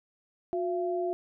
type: tone pair together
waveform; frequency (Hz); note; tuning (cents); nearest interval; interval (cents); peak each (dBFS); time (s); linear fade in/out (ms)
sine; 360 / 679.6; F#4 / F5; -47 / -47; major seventh; 1100; -29 / -32; 0.53-1.13; 0
effects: none